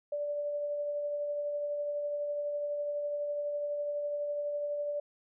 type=tone with tremolo; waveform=sine; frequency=584 Hz; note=D5; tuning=10 cents flat; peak=-30 dBFS; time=0.12-5 s; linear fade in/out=5 ms; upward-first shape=triangle; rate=12 Hz; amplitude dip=30%; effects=none